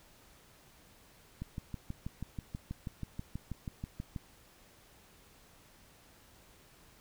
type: click train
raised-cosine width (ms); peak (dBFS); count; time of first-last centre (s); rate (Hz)
5; -26; 18; 1.42-4.162; 6.2
effects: pink hiss -61 dBFS RMS until 7 s